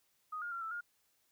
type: tone with pitch steps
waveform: sine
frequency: 1246 / 1419 / 1374 / 1322 / 1419 Hz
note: D#6 / F6 / F6 / E6 / F6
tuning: +2 / +27 / -29 / +5 / +27 cents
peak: -38 dBFS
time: 0.32-0.81 s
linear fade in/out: 10 ms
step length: 98 ms
effects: white hiss -75 dBFS RMS until 1.31 s